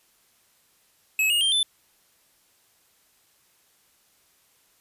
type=tone with pitch steps; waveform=square; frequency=2575 / 2857 / 3170 / 3518 Hz; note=E7 / F7 / G7 / A7; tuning=-41 / +39 / +19 / -1 cents; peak=-20 dBFS; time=1.19-1.63 s; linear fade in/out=2 ms; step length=110 ms; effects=white hiss -63 dBFS RMS until 4.8 s + resampled to 32000 Hz